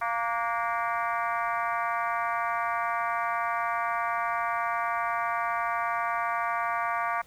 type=harmonic tone with a mistuned harmonic; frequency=232 Hz; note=A#3; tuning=8 cents flat; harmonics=3 / 4 / 5 / 6 / 7 / 8 / 9 / 10; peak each=-32 / -33 / -30 / -36 / -39 / -40 / -40 / -42 dBFS; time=0.01-7.22 s; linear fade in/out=10 ms; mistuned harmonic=6; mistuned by=+65 cents; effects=pink hiss -57 dBFS RMS until 7.26 s